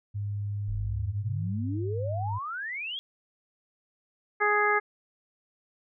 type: tone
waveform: sine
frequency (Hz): 102.2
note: G#2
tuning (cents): -27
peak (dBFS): -29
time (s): 0.14-2.39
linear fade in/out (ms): 20
type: exponential sweep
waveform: sine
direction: up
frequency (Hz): 38.53 to 3368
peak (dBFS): -32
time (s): 0.68-2.99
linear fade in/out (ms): 0
type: harmonic tone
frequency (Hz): 416.5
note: G#4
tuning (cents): +5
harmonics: 1 / 2 / 3 / 4 / 5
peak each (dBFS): -28 / -29 / -27 / -27 / -29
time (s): 4.4-4.8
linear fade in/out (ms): 20
effects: none